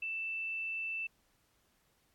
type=tone; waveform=sine; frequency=2656 Hz; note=E7; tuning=12 cents sharp; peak=-35 dBFS; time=0.02-1.07 s; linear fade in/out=5 ms; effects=pink hiss -73 dBFS RMS until 2.14 s + AAC 64 kbps